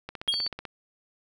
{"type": "click train", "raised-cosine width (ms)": 0.3, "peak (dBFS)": -20, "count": 10, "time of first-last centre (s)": [0.09, 0.652], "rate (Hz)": 16}
{"type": "tone with exponential decay", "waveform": "triangle", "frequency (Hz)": 3263, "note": "G#7", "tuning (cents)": -31, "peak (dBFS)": -18, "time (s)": [0.28, 0.48], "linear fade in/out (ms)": 5, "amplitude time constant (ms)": 43}
{"type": "tone", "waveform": "sine", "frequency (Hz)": 4500, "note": "C#8", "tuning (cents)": 25, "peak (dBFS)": -27, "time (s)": [0.32, 0.48], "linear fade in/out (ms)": 5}
{"effects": []}